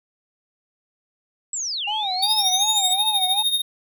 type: linear two-way sweep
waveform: sine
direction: down then up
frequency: 7902 to 2709 to 7902 Hz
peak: -24 dBFS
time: 1.53-2.93 s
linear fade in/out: 2 ms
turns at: 1.85 s
type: tone with vibrato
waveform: triangle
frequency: 799 Hz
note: G5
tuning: 33 cents sharp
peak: -23 dBFS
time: 1.87-3.43 s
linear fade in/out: 10 ms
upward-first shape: sine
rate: 2.7 Hz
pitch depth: 150 cents each way
type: tone with tremolo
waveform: square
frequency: 3700 Hz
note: A#7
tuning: 14 cents flat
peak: -16 dBFS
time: 2.22-3.62 s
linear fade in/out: 10 ms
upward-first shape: triangle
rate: 13 Hz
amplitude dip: 75%
effects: none